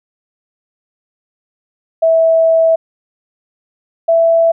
sine tone pair in turn, 653 / 662.9 Hz, E5 / E5, -17 / +10 cents, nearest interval unison, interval 27 cents, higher second, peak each -7 dBFS, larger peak neither, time 2.02-2.76 / 4.08-4.52 s, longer first, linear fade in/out 10 ms, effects none

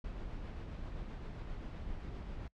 brown noise with tremolo, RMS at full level -42 dBFS, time 0.04-2.48 s, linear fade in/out 5 ms, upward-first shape sine, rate 7.6 Hz, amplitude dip 25%, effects noise-tail reverb RT60 0.1 s tail -25 dB re dry + low-pass 4000 Hz 12 dB/octave

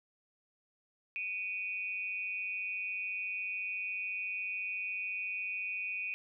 sine tone with amplitude modulation, 2480 Hz, D#7, 6 cents flat, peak -31 dBFS, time 1.16-6.14 s, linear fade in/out 0 ms, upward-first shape sine, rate 194 Hz, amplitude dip 80%, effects none

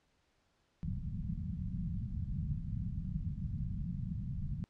white low-pass noise, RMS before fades -38 dBFS, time 0.83-4.64 s, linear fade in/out 0 ms, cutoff 190 Hz, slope 48 dB/octave, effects pink hiss -75 dBFS RMS until 4.69 s + low-pass 6000 Hz 12 dB/octave

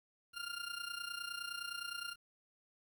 20% pulse tone with amplitude modulation, 1400 Hz, F6, 4 cents sharp, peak -33 dBFS, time 0.33-2.16 s, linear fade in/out 50 ms, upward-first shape sine, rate 29.7 Hz, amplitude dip 75%, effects 11-bit

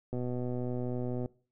click train, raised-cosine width 2 ms, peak -23 dBFS, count 141, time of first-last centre 0.13-1.259 s, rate 124 Hz, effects noise-tail reverb RT60 0.4 s tail -22 dB re dry

